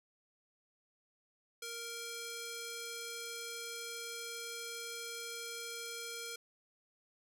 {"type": "tone with band-pass filter", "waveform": "square", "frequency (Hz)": 466.2, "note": "A#4", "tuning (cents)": 0, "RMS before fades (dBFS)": -44, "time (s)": [1.62, 6.36], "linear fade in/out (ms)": 5, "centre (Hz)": 6700, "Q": 0.54, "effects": []}